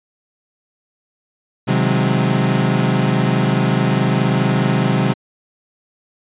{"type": "chord", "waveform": "35% pulse", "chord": "Ab dominant seventh", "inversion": "first", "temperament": "equal with one note detuned", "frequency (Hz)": [130.81, 155.56, 185, 205.4], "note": ["C3", "Eb3", "Gb3", "Ab3"], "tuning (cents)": [0, 0, 0, -19], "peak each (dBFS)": [-16, -19, -18, -19], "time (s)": [1.67, 5.14], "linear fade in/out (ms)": 20, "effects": ["resampled to 8000 Hz"]}